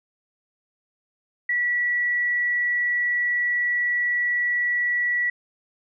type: tone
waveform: sine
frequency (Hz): 1944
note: B6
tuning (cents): -28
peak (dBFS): -20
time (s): 1.49-5.3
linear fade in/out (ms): 5
effects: none